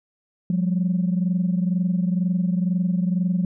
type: tone pair together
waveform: sine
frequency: 177.52 / 199.6 Hz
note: F3 / G3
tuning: +29 / +32 cents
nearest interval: major second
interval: 203 cents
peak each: -19 / -24 dBFS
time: 0.5-3.45 s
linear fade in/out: 2 ms
effects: tanh soft clip ceiling -13 dBFS